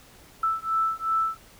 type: beating tone pair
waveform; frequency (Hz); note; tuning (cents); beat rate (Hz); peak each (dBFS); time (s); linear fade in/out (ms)
sine; 1318.5 / 1321.2; E6 / E6; 0 / +4; 2.7; -26; 0.43-1.37; 5
effects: pink hiss -52 dBFS RMS until 1.59 s